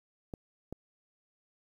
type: clicks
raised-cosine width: 2 ms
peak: -26 dBFS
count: 2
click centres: 0.338 / 0.726 s
effects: 10-bit